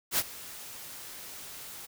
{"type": "noise with ADSR envelope", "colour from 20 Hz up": "white", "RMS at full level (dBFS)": -25, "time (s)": [0.11, 1.87], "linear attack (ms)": 72, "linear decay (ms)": 44, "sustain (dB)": -19, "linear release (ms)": 23, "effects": []}